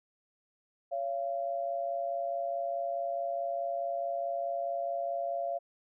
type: tone pair together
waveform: sine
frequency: 560 / 684.7 Hz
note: C#5 / F5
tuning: +18 / -34 cents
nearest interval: minor third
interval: 348 cents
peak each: -36 / -32 dBFS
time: 0.91-5.59 s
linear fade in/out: 20 ms
effects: none